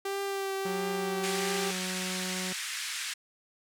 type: tone with vibrato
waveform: sawtooth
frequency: 392 Hz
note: G4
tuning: in tune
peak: -27 dBFS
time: 0.05-1.71 s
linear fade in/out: 5 ms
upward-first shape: triangle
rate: 1.5 Hz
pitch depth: 22 cents each way
type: tone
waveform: sawtooth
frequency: 185 Hz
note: F#3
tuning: in tune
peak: -31 dBFS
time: 0.65-2.53 s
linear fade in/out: 5 ms
type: band-pass noise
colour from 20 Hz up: pink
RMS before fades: -36 dBFS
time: 1.23-3.14 s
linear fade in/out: 10 ms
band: 1600 to 10000 Hz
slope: 24 dB/octave
effects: none